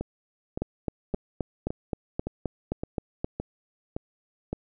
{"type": "two click trains", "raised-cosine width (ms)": 2, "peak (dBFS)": [-17, -14], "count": [9, 11], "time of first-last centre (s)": [[0.01, 4.53], [0.62, 3.245]], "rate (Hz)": [1.77, 3.81], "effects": []}